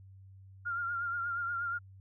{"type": "tone with vibrato", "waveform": "sine", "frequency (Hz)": 1396.9, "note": "F6", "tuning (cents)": 0, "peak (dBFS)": -32, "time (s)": [0.65, 1.79], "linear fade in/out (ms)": 20, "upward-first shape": "triangle", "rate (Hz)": 8.4, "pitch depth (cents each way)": 48, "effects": ["added 96 Hz sine -51 dBFS peak until 2 s"]}